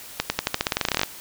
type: accelerating click train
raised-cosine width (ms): 0.2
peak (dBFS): -3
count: 18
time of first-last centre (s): 0.2-1.033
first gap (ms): 100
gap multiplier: 0.9
effects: white hiss -41 dBFS RMS until 1.2 s